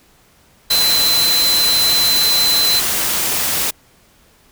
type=tone in noise; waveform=sine; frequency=4053 Hz; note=B7; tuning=44 cents sharp; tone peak=-13 dBFS; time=0.7-2.8 s; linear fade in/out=10 ms; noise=white; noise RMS=-18 dBFS; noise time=0.7-3.71 s; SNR=+2 dB; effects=pink hiss -52 dBFS RMS until 4.51 s